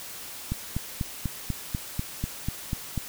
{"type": "click train", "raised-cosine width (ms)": 5, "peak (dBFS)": -15, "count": 11, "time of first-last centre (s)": [0.52, 2.977], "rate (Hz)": 4.07, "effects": ["white hiss -40 dBFS RMS until 3.08 s"]}